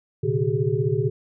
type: tone cluster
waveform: sine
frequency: 115.2 / 130.8 / 146.5 / 383.4 / 419 Hz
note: A#2 / C3 / D3 / G4 / G#4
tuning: -20 / 0 / -4 / -38 / +15 cents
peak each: -26 dBFS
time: 0.23-1.1 s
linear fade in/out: 10 ms
effects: none